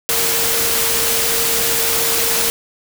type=tone in noise; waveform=sine; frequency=460.3 Hz; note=A#4; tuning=22 cents flat; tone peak=-26 dBFS; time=0.09-2.5 s; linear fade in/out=0 ms; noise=white; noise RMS=-17 dBFS; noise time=0.09-2.5 s; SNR=-12 dB; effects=none